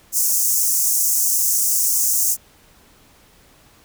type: high-pass noise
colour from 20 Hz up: pink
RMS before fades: -18 dBFS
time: 0.12-2.37 s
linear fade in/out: 50 ms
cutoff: 6000 Hz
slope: 48 dB/octave
effects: pink hiss -52 dBFS RMS until 3.84 s